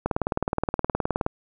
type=click train; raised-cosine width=1 ms; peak=-9 dBFS; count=24; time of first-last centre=0.06-1.264 s; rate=19.1 Hz; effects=none